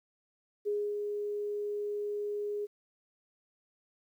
sine tone with ADSR envelope, 413.6 Hz, G#4, 7 cents flat, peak -28 dBFS, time 0.65-2.67 s, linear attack 26 ms, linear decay 270 ms, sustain -4 dB, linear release 27 ms, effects 11-bit

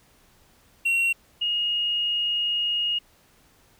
triangle / sine tone pair in turn, 2738 / 2865 Hz, F7 / F7, -35 / +44 cents, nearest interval minor second, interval 79 cents, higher second, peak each -18 / -22 dBFS, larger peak first, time 0.85-1.13 / 1.41-2.99 s, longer second, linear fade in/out 10 ms, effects pink hiss -59 dBFS RMS until 3.79 s

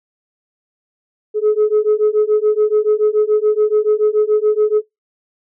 sine beating tone pair, 422 / 429 Hz, G#4 / A4, +28 / -44 cents, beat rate 7 Hz, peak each -13 dBFS, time 1.34-4.82 s, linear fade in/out 50 ms, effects noise-tail reverb RT60 0.2 s tail -26 dB re dry + tanh soft clip ceiling -7 dBFS

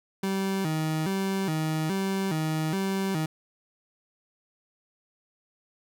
30% pulse tone with vibrato, 174.3 Hz, F3, 3 cents flat, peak -23 dBFS, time 0.23-3.26 s, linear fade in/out 5 ms, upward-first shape square, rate 1.2 Hz, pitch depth 180 cents each way, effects none

